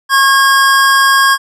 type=tone pair together; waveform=square; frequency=1087.9 / 1630 Hz; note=C#6 / G#6; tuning=-33 / -33 cents; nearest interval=perfect fifth; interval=700 cents; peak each=-10 dBFS; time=0.09-1.38 s; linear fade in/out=50 ms; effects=low-pass 12000 Hz 12 dB/octave